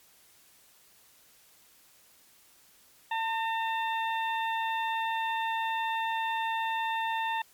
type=harmonic tone with a mistuned harmonic; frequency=899 Hz; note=A5; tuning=37 cents sharp; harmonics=1 / 2 / 3 / 4; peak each=-29 / -35 / -39 / -41 dBFS; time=3.11-7.42 s; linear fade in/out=5 ms; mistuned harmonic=2; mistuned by=+19 cents; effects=white hiss -60 dBFS RMS until 7.53 s + MP3 96 kbps